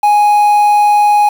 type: tone with quantisation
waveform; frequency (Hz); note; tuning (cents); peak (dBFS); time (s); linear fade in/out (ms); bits
triangle; 830.6; G#5; 0; -4; 0.03-1.29; 5; 5
effects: none